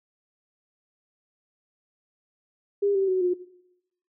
sine tone with pitch steps, 403 / 387.5 / 372.6 / 358.2 Hz, G4 / G4 / F#4 / F4, +48 / -20 / +12 / +44 cents, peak -20 dBFS, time 2.82-3.34 s, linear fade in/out 10 ms, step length 130 ms, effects noise-tail reverb RT60 0.8 s tail -17 dB re dry

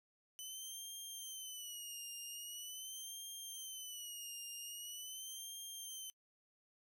15% pulse tone with vibrato, 3000 Hz, F#7, 23 cents sharp, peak -39 dBFS, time 0.39-6.1 s, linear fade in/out 0 ms, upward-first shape sine, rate 0.43 Hz, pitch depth 110 cents each way, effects noise-tail reverb RT60 0.1 s tail -24 dB re dry

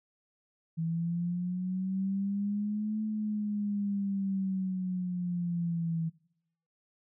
sine linear two-way sweep, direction up then down, 162.3 to 216.5 to 162.3 Hz, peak -29 dBFS, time 0.77-6.1 s, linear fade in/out 20 ms, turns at 3.02 s, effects noise-tail reverb RT60 0.7 s tail -21 dB re dry

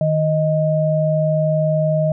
sine tone pair together, 155.53 / 625 Hz, D#3 / D#5, 0 / +8 cents, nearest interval 2 octaves, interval 2408 cents, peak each -17 dBFS, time 0.01-2.12 s, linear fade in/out 2 ms, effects none

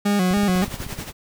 40% pulse tone with vibrato, 193 Hz, G3, 27 cents flat, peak -16 dBFS, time 0.05-0.65 s, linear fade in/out 10 ms, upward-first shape square, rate 3.5 Hz, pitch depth 95 cents each way
click train, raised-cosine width 5 ms, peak -20 dBFS, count 12, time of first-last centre 0.31-0.989 s, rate 16.2 Hz
pink noise with tremolo, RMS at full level -31 dBFS, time 0.53-1.13 s, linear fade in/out 50 ms, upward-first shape sine, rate 11 Hz, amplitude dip 65%
effects none

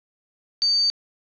sine tone, 4600 Hz, D8, 37 cents flat, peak -16 dBFS, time 0.62-0.9 s, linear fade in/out 0 ms, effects resampled to 11025 Hz + 8-bit

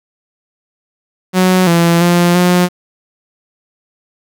sawtooth tone with pitch steps, 184.6 / 169.5 / 174.3 / 178.6 Hz, F#3 / E3 / F3 / F3, -4 / +49 / -3 / +39 cents, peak -4 dBFS, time 1.33-2.69 s, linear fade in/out 50 ms, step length 340 ms, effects 7-bit

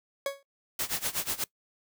40% pulse tone with exponential decay, 555 Hz, C#5, 2 cents sharp, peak -24 dBFS, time 0.26-0.43 s, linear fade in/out 2 ms, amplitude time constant 36 ms
white noise with tremolo, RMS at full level -29 dBFS, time 0.79-1.44 s, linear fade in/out 2 ms, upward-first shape sine, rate 8.2 Hz, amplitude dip 90%
effects noise-tail reverb RT60 0.1 s tail -22 dB re dry

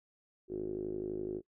5% pulse tone with low-pass filter, 51.91 Hz, G#1, in tune, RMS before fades -38 dBFS, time 0.48-1.42 s, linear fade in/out 50 ms, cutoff 370 Hz, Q 8.9, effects noise-tail reverb RT60 0.1 s tail -23 dB re dry

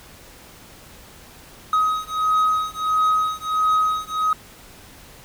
triangle beating tone pair, 1262 / 1263.5 Hz, D#6 / D#6, +24 / +26 cents, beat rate 1.5 Hz, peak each -19 dBFS, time 1.73-4.33 s, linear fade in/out 2 ms, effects pink hiss -45 dBFS RMS until 5.24 s

